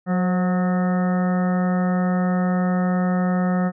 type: harmonic tone with a mistuned harmonic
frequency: 182.3 Hz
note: F#3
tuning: 25 cents flat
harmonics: 1 / 2 / 3 / 4 / 5 / 6 / 7 / 8 / 9 / 10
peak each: -18 / -34 / -29 / -30 / -41 / -42 / -33 / -41 / -45 / -36 dBFS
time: 0.06-3.72 s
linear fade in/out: 50 ms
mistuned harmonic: 3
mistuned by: -39 cents
effects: none